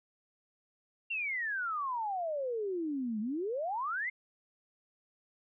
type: exponential two-way sweep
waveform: sine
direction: down then up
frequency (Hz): 2787 to 206 to 2160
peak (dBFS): -32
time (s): 1.1-4.1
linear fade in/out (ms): 10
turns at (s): 3.2
effects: none